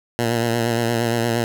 10% pulse tone with vibrato, 116.9 Hz, A#2, 5 cents sharp, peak -10 dBFS, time 0.19-1.44 s, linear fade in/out 0 ms, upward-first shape triangle, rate 8.6 Hz, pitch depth 47 cents each way, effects none

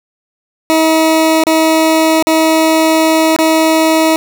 20% pulse tone with dropouts, 319.6 Hz, D#4, 47 cents sharp, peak -3 dBFS, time 0.7-4.16 s, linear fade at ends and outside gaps 0 ms, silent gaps 1.437-1.468 / 2.225-2.27 / 3.363-3.388 s, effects none

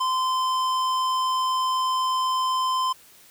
sine tone with hard clipping, 1032 Hz, C6, 24 cents flat, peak -23 dBFS, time 0-2.93 s, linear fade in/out 10 ms, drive 13 dB, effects white hiss -52 dBFS RMS until 3.3 s

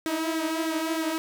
sawtooth tone with flanger, 321.5 Hz, E4, 43 cents flat, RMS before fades -28 dBFS, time 0.06-1.18 s, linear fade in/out 0 ms, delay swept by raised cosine 0.51 to 5.51 ms, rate 3.2 Hz, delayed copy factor +0.55, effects none

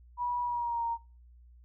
sine tone with pitch glide, 972 to 929.7 Hz, B5 to A#5, -28 to -5 cents, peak -29 dBFS, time 0.17-0.98 s, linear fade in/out 50 ms, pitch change -77 cents, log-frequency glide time 0.43-0.84 s, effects noise-tail reverb RT60 0.4 s tail -25 dB re dry + added 60 Hz sine -53 dBFS peak until 1.64 s

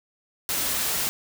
white noise, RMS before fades -26 dBFS, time 0.49-1.09 s, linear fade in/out 0 ms, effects none

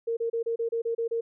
sine tone bursts, 461 Hz, A#4, 19 cents flat, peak -25 dBFS, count 9, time 0.07-1.21 s, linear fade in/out 10 ms, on 100 ms, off 30 ms, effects none

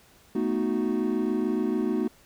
triangle chord, B dominant seventh, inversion third, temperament equal, 220 / 246.9 / 311.1 / 370 Hz, A3 / B3 / D#4 / F#4, 0 / 0 / 0 / 0 cents, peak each -27 dBFS, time 0.35-2.08 s, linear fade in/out 5 ms, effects tanh soft clip ceiling -12 dBFS + pink hiss -57 dBFS RMS until 2.25 s

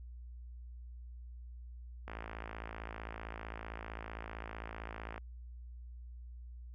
click train, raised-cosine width 0.5 ms, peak -28 dBFS, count 173, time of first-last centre 2.08-5.179 s, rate 55.5 Hz, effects added 60 Hz sine -46 dBFS peak until 6.74 s

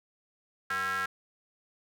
square ring-modulated tone, 144.4 Hz, D3, 29 cents flat, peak -27 dBFS, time 0.7-1.06 s, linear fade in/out 5 ms, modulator 1490 Hz, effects none

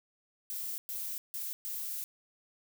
violet noise bursts at uneven times, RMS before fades -38 dBFS, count 4, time 0.5-0.78 / 0.89-1.18 / 1.34-1.53 / 1.65-2.04 s, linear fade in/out 0 ms, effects none

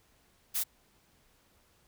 blue noise, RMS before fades -31 dBFS, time 0.54-0.64 s, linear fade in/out 20 ms, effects pink hiss -67 dBFS RMS until 1.87 s

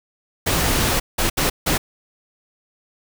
pink noise bursts at uneven times, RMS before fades -19 dBFS, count 4, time 0.46-1 / 1.18-1.3 / 1.37-1.5 / 1.66-1.78 s, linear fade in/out 10 ms, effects none

